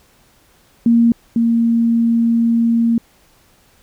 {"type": "tone pair in turn", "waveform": "sine", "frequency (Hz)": [233.1, 231.5], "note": ["A#3", "A#3"], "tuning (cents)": [0, -12], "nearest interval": "unison", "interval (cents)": 12, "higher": "first", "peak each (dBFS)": [-8, -11], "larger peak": "first", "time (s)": [[0.86, 1.12], [1.36, 2.98]], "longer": "second", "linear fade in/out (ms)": 2, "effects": ["pink hiss -53 dBFS RMS until 3.82 s"]}